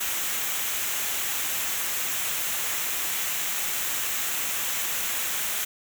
white noise with comb filter, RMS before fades -28 dBFS, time 0-5.65 s, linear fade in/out 10 ms, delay 0.21 ms, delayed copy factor -0.5, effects none

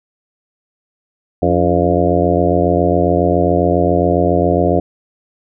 harmonic tone with a mistuned harmonic, 87.31 Hz, F2, in tune, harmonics 1 / 2 / 3 / 4 / 5 / 6 / 7 / 8, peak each -19 / -19 / -19 / -19 / -19 / -19 / -19 / -19 dBFS, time 1.42-4.8 s, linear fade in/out 5 ms, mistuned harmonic 3, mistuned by +96 cents, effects none

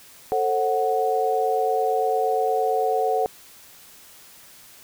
sine chord, F# diminished, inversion first, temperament just, 444 / 532.8 / 740 Hz, A4 / C5 / F#5, +16 / +31 / 0 cents, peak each -23 / -27 / -22 dBFS, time 0.32-3.26 s, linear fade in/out 0 ms, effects white hiss -48 dBFS RMS until 4.83 s

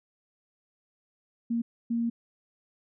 sine tone bursts at uneven times, 233.1 Hz, A#3, in tune, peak -25 dBFS, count 2, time 1.5-1.62 / 1.9-2.1 s, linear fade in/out 10 ms, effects none

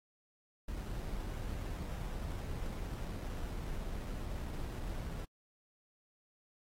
brown noise with sample-and-hold, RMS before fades -40 dBFS, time 0.68-5.25 s, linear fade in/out 5 ms, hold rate 4410 Hz, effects AAC 48 kbps

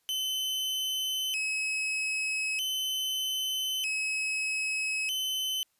40% pulse tone with vibrato, 2794 Hz, F7, in tune, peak -28 dBFS, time 0.09-5.63 s, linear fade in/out 0 ms, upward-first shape square, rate 0.4 Hz, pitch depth 150 cents each way, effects white hiss -73 dBFS RMS until 5.79 s + resampled to 32000 Hz

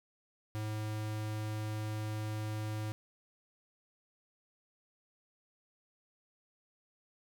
square tone, 107.5 Hz, A2, 40 cents flat, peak -36 dBFS, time 0.55-2.92 s, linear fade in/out 0 ms, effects none

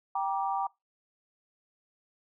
sine chord, G minor, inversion none, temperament equal with one note detuned, 784 / 950.3 / 1174.7 Hz, G5 / Bb5 / D6, 0 / +33 / 0 cents, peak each -30 / -32 / -35 dBFS, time 0.15-0.67 s, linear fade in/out 5 ms, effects noise-tail reverb RT60 0.2 s tail -22 dB re dry

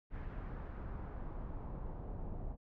brown noise with low-pass filter sweep, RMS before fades -43 dBFS, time 0.1-2.57 s, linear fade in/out 50 ms, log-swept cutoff 1800 to 730 Hz, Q 1.4, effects none

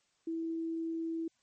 sine tone, 327.9 Hz, E4, 9 cents flat, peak -33 dBFS, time 0.27-1.28 s, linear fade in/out 5 ms, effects white hiss -74 dBFS RMS until 1.42 s + MP3 32 kbps

